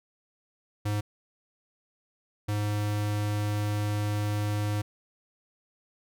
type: tone pair in turn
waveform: square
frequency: 104.3 / 104.3 Hz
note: G#2 / G#2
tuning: +8 / +8 cents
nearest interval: unison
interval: 0 cents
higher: neither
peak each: -27 dBFS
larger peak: neither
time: 0.85-1.01 / 2.48-4.82 s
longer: second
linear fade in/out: 10 ms
effects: none